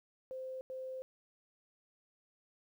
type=tone bursts at uneven times; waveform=sine; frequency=520 Hz; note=C5; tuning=11 cents flat; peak=-40 dBFS; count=2; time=0.31-0.61 / 0.7-1.02 s; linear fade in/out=0 ms; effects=12-bit